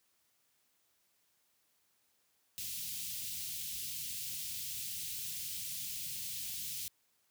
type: band-stop noise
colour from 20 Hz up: white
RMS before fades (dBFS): -41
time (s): 2.58-6.88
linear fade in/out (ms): 0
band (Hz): 180 to 2700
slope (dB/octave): 24
effects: white hiss -75 dBFS RMS until 7.3 s + high-pass 60 Hz 12 dB/octave